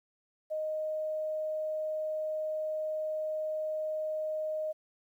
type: tone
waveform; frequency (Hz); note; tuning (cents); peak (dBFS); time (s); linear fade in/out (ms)
sine; 621; D#5; -3; -31; 0.5-4.73; 20
effects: 11-bit